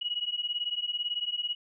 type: beating tone pair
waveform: sine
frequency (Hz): 2899 / 2917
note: F#7 / F#7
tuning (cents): -36 / -25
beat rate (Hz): 18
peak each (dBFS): -33 / -32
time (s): 0.01-1.55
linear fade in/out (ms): 10
effects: none